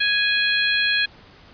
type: harmonic tone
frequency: 830.6 Hz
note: G#5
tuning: in tune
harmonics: 2 / 3 / 4 / 5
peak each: -21 / -23 / -24 / -25 dBFS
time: 0-1.06 s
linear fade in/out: 10 ms
effects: pink hiss -48 dBFS RMS until 1.53 s + resampled to 11025 Hz